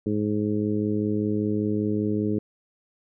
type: harmonic tone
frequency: 105.1 Hz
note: G#2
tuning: 21 cents sharp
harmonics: 1 / 2 / 3 / 4 / 5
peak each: -30 / -26 / -27 / -29 / -40 dBFS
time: 0.06-2.39 s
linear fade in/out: 5 ms
effects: none